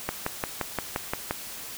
click train, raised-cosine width 0.5 ms, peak -11 dBFS, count 8, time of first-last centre 0.09-1.31 s, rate 5.74 Hz, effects white hiss -39 dBFS RMS until 1.77 s

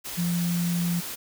sine tone in noise, 173.1 Hz, F3, 15 cents flat, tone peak -23 dBFS, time 0.17-1.01 s, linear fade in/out 20 ms, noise white, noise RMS -35 dBFS, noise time 0.04-1.16 s, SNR +9 dB, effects none

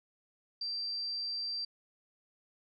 sine tone, 4699 Hz, D8, in tune, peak -34 dBFS, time 0.61-1.65 s, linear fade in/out 5 ms, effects none

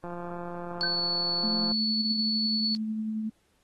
click train, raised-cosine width 1 ms, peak -25 dBFS, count 293, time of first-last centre 0.04-1.718 s, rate 174 Hz
sine tone, 4431 Hz, C#8, 2 cents flat, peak -26 dBFS, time 0.81-2.75 s, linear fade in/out 0 ms
sine tone with exponential decay, 1543 Hz, G6, 28 cents flat, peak -25 dBFS, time 0.83-1.01 s, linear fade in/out 5 ms, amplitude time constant 38 ms
sine tone with tremolo, 217.8 Hz, A3, 17 cents flat, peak -27 dBFS, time 1.43-3.3 s, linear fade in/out 10 ms, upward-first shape triangle, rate 11 Hz, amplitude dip 30%
effects pink hiss -70 dBFS RMS until 3.63 s + AAC 32 kbps

